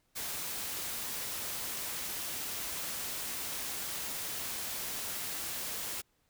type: noise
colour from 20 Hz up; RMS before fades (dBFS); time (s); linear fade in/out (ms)
white; -38; 0.15-6.02; 20
effects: pink hiss -74 dBFS RMS until 6.29 s